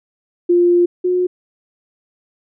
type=tone pair in turn; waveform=sine; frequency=350 / 361.7 Hz; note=F4 / F#4; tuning=+4 / -39 cents; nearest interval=minor second; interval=57 cents; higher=second; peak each=-9 / -13 dBFS; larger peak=first; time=0.49-0.86 / 1.04-1.27 s; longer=first; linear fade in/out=10 ms; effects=none